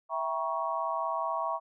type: chord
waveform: sine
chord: E diminished seventh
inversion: none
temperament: equal with one note detuned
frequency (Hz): 659.3 / 784 / 952.5 / 1108.7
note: E5 / G5 / Bb5 / Db6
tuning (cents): 0 / 0 / +37 / 0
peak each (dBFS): -34 / -38 / -34 / -33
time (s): 0.09-1.6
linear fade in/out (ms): 50
effects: none